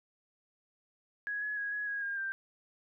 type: tone with pitch steps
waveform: sine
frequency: 1666 / 1693 / 1653 / 1678 / 1649 / 1614 / 1576 Hz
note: G#6 / G#6 / G#6 / G#6 / G#6 / G#6 / G6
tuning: +5 / +33 / -9 / +17 / -13 / -50 / +9 cents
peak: -33 dBFS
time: 1.27-2.32 s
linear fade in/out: 0 ms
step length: 150 ms
effects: none